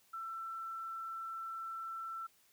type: tone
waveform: sine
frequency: 1338 Hz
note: E6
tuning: 25 cents sharp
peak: -40 dBFS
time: 0.13-2.27 s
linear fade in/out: 10 ms
effects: white hiss -69 dBFS RMS until 2.52 s